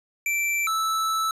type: tone pair in turn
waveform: square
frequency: 2340 / 1313.3 Hz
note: D7 / E6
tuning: -7 / -7 cents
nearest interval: minor seventh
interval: 1000 cents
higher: first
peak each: -23 dBFS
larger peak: neither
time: 0.26-0.67 / 0.67-1.31 s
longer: second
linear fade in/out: 2 ms
effects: resampled to 32000 Hz